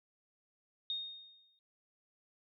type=tone with exponential decay; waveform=sine; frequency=3702 Hz; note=A#7; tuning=13 cents flat; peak=-33 dBFS; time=0.9-1.59 s; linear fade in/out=1 ms; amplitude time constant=150 ms; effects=none